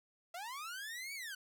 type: linear two-way sweep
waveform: sawtooth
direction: up then down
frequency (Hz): 658 to 2294 to 1467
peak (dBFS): -39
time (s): 0.34-1.35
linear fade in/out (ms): 5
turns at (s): 1.14
effects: none